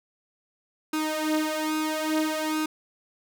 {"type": "tone with flanger", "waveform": "sawtooth", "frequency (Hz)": 310.6, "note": "D#4", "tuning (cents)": -3, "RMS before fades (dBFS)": -27, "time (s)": [0.93, 2.66], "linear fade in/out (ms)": 5, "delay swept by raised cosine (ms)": [0.76, 5.66], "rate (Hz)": 0.6, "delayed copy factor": 0.75, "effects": []}